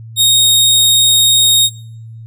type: tone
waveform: sawtooth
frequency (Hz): 3729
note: A#7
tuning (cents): 0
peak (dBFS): -4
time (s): 0.16-1.7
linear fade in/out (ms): 50
effects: noise-tail reverb RT60 0.8 s tail -25 dB re dry + added 113 Hz sine -29 dBFS peak until 2.26 s